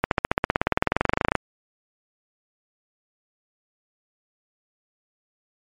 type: accelerating click train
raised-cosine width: 0.5 ms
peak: -3 dBFS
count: 27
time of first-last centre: 0.04-1.353 s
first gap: 72 ms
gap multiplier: 0.97
effects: MP3 64 kbps